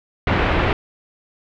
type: low-pass noise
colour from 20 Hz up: pink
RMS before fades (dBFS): -18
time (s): 0.27-0.73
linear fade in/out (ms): 2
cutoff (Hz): 2800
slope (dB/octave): 24
effects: none